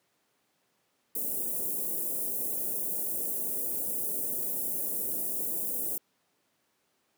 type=band-stop noise; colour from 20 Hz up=white; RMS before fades=-32 dBFS; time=1.15-5.98 s; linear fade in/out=5 ms; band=550 to 10000 Hz; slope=24 dB/octave; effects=pink hiss -73 dBFS RMS until 7.17 s + high-pass 200 Hz 12 dB/octave